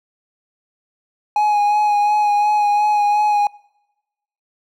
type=tone with vibrato; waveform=triangle; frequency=833 Hz; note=G#5; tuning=5 cents sharp; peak=-11 dBFS; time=1.36-3.47 s; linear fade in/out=2 ms; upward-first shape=sine; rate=2.8 Hz; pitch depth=21 cents each way; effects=noise-tail reverb RT60 1.0 s tail -26 dB re dry